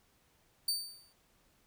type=tone with exponential decay; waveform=sawtooth; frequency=4593 Hz; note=D8; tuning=39 cents flat; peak=-25 dBFS; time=0.68-1.13 s; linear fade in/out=5 ms; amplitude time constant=96 ms; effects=pink hiss -70 dBFS RMS until 1.66 s